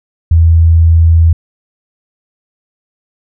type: tone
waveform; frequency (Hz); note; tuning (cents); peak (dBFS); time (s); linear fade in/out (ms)
sine; 82.4; E2; 0; -3; 0.31-1.33; 5
effects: none